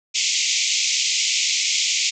white band-pass noise, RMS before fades -21 dBFS, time 0.14-2.11 s, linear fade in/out 20 ms, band 2100 to 7300 Hz, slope 96 dB/octave, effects none

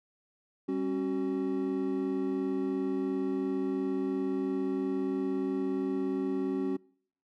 triangle tone cluster, 195.4 / 272.6 / 375.5 Hz, G3 / C#4 / F#4, -5 / -29 / +26 cents, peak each -36 / -29 / -31 dBFS, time 0.68-6.77 s, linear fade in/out 10 ms, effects noise-tail reverb RT60 0.6 s tail -25 dB re dry

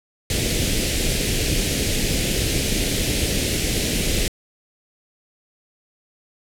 pink band-stop noise, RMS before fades -21 dBFS, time 0.3-4.28 s, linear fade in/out 2 ms, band 550 to 2100 Hz, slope 24 dB/octave, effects low-pass 12000 Hz 12 dB/octave

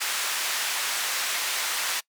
pink band-pass noise, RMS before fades -28 dBFS, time 0-2.01 s, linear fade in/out 20 ms, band 1300 to 13000 Hz, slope 12 dB/octave, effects noise-tail reverb RT60 0.1 s tail -23 dB re dry

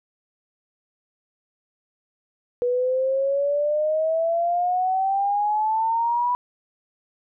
sine exponential sweep, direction up, 485 to 987.8 Hz, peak -19 dBFS, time 2.62-6.35 s, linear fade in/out 0 ms, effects none

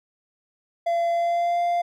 triangle tone with pitch glide, 682 to 695.5 Hz, F5 to F5, -41 to -7 cents, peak -18 dBFS, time 0.86-1.82 s, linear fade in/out 10 ms, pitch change +34 cents, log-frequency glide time 1.1-1.6 s, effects none

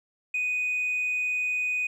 triangle tone with tanh clipping, 2489 Hz, D#7, in tune, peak -25 dBFS, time 0.34-1.87 s, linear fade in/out 5 ms, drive 5 dB, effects none

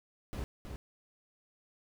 brown noise with echo, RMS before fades -38 dBFS, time 0.33-0.44 s, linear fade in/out 0 ms, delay 320 ms, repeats 1, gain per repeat -5 dB, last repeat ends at 0.76 s, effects none

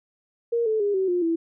sine tone with pitch steps, 468.2 / 436.8 / 407.6 / 380.3 / 354.8 / 331.1 Hz, A#4 / A4 / G#4 / F#4 / F4 / E4, +8 / -13 / -32 / +48 / +27 / +8 cents, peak -20 dBFS, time 0.52-1.36 s, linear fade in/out 10 ms, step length 140 ms, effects none

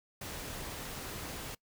pink noise, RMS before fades -42 dBFS, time 0.21-1.55 s, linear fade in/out 5 ms, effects noise-tail reverb RT60 0.1 s tail -23 dB re dry

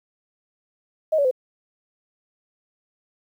sine tone with pitch steps, 629 / 566.9 / 510.9 Hz, D#5 / C#5 / C5, +19 / +39 / -41 cents, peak -16 dBFS, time 1.12-1.312 s, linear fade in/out 10 ms, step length 64 ms, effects 9-bit

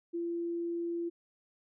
sine tone, 340.8 Hz, F4, 42 cents flat, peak -32 dBFS, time 0.13-1.1 s, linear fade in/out 20 ms, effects none

